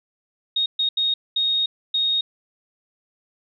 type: tone bursts at uneven times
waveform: sine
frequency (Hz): 3729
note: A#7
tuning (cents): 0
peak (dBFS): -18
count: 5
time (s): 0.56-0.66 / 0.79-0.89 / 0.97-1.14 / 1.36-1.66 / 1.94-2.21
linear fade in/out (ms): 5
effects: none